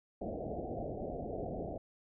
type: low-pass noise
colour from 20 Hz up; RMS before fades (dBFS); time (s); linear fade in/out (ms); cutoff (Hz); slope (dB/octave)
white; -40; 0.21-1.78; 5; 740; 96
effects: none